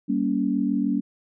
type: chord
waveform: sine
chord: G diminished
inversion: none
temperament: just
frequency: 196 / 235.2 / 282.2 Hz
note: G3 / Bb3 / Db4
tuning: 0 / +16 / +31 cents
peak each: -26 / -25 / -24 dBFS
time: 0.08-1.01 s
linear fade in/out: 20 ms
effects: none